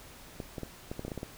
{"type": "clicks", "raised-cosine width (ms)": 2, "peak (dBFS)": -23, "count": 10, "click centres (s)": [0.402, 0.582, 0.633, 0.915, 0.994, 1.05, 1.081, 1.118, 1.177, 1.231], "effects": ["pink hiss -51 dBFS RMS until 1.37 s"]}